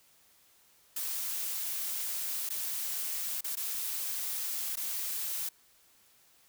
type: noise with dropouts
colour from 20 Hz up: blue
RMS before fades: -35 dBFS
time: 0.96-5.49 s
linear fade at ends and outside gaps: 5 ms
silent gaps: 2.491-2.502 / 3.409-3.443 / 3.555-3.569 / 4.757-4.77 s
effects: white hiss -64 dBFS RMS until 6.48 s